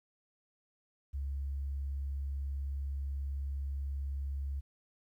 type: tone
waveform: sine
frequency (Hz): 69.3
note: C#2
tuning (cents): 0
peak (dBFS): -33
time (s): 1.13-4.61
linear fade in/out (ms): 20
effects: tanh soft clip ceiling -29 dBFS + 12-bit